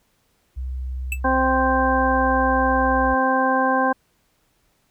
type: tone with pitch glide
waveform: sine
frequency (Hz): 64.1 to 61.74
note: C2 to B1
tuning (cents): -35 to 0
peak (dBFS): -25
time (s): 0.56-3.15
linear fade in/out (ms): 20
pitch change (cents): -65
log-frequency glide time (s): 1.28-2.45
type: tone with exponential decay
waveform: square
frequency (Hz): 2637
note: E7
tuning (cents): 0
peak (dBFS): -20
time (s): 1.12-1.2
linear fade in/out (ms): 2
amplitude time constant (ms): 16
type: harmonic tone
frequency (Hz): 261.6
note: C4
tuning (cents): 0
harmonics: 1 / 2 / 3 / 4 / 6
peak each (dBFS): -23 / -23 / -22 / -22 / -24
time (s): 1.24-3.93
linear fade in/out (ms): 10
effects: pink hiss -65 dBFS RMS until 4.9 s